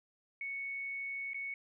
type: tone with dropouts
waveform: sine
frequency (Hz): 2217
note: C#7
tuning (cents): 0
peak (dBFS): -37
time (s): 0.41-1.54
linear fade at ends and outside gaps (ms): 2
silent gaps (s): 1.334-1.344
effects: none